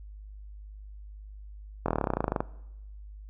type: slowing click train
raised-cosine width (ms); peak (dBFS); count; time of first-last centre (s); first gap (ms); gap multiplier
1; -12; 18; 1.86-2.405; 23; 1.04
effects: noise-tail reverb RT60 0.9 s tail -20 dB re dry + added 51 Hz sine -42 dBFS peak until 3.29 s